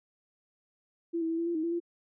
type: tone with pitch steps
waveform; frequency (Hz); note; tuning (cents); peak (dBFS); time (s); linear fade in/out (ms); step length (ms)
sine; 336.9 / 325.8 / 328.8 / 336 / 342.5 / 315.5 / 337.1 / 343; E4 / E4 / E4 / E4 / F4 / D#4 / E4 / F4; +38 / -20 / -4 / +33 / -34 / +24 / +39 / -31; -28; 1.13-1.802; 20; 84
effects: none